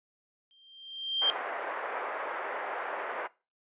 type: tone with exponential growth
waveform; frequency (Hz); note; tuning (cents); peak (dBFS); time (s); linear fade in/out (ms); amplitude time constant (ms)
sine; 3169; G7; +18; -20; 0.51-1.3; 0; 170
type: band-pass noise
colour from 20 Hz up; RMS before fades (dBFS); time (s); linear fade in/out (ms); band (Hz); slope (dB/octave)
pink; -36; 1.21-3.28; 20; 500 to 1900; 24
effects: noise-tail reverb RT60 0.3 s tail -21 dB re dry + resampled to 8000 Hz